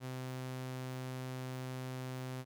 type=tone; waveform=sawtooth; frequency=128.8 Hz; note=C3; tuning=27 cents flat; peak=-36 dBFS; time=0-2.45 s; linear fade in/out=50 ms; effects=none